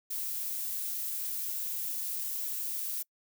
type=noise; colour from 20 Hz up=violet; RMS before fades=-35 dBFS; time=0.1-3.03 s; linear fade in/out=10 ms; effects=noise-tail reverb RT60 0.1 s tail -26 dB re dry